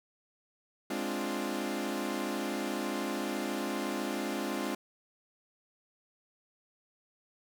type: chord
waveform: sawtooth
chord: D half-diminished seventh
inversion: second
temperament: equal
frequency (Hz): 207.7 / 261.6 / 293.7 / 349.2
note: Ab3 / C4 / D4 / F4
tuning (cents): 0 / 0 / 0 / 0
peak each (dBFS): -34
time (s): 0.9-4.75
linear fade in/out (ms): 5
effects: none